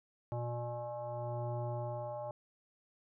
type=tone with frequency modulation; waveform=sine; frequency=360.4 Hz; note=F#4; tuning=45 cents flat; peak=-36 dBFS; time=0.32-2.31 s; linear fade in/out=0 ms; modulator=240 Hz; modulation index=2.1; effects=none